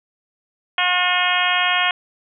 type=harmonic tone; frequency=360 Hz; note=F#4; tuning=47 cents flat; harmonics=2 / 3 / 4 / 5 / 6 / 7 / 8 / 9; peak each=-24 / -24 / -24 / -24 / -24 / -24 / -24 / -24 dBFS; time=0.78-1.91 s; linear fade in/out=2 ms; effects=none